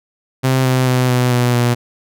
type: tone with pitch steps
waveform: sawtooth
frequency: 130.81 / 128.79 / 126.79 / 124.83 / 122.9 / 121 Hz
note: C3 / C3 / B2 / B2 / B2 / B2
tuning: 0 / -27 / +46 / +19 / -8 / -35 cents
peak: -8 dBFS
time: 0.43-1.75 s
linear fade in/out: 20 ms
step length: 220 ms
effects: none